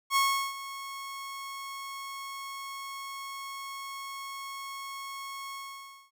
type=tone with ADSR envelope; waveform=sawtooth; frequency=1096 Hz; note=C#6; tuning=20 cents flat; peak=-18 dBFS; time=0.1-6.11 s; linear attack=61 ms; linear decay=370 ms; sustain=-16 dB; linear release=570 ms; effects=none